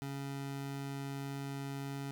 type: tone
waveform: 25% pulse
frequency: 138.59 Hz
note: C#3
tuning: in tune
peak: -35 dBFS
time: 0.02-2.11 s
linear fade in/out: 0 ms
effects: none